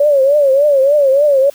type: tone with vibrato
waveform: sine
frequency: 562 Hz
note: C#5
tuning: 24 cents sharp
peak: -7 dBFS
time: 0-1.5 s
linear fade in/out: 5 ms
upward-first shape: triangle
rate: 3.4 Hz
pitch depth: 130 cents each way
effects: white hiss -43 dBFS RMS until 1.54 s